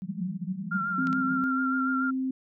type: band-pass noise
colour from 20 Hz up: white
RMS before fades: -34 dBFS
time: 0.02-1.44 s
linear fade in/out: 0 ms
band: 170 to 200 Hz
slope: 96 dB/octave
type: tone with vibrato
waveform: sine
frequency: 1381 Hz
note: F6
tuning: 20 cents flat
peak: -27 dBFS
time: 0.71-2.11 s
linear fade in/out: 10 ms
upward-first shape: sine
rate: 6.9 Hz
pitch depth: 38 cents each way
type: tone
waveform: sine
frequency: 261.6 Hz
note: C4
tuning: in tune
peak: -26 dBFS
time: 0.98-2.31 s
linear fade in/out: 5 ms
type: clicks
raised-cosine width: 0.2 ms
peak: -24 dBFS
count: 2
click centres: 1.071 / 1.129 s
effects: none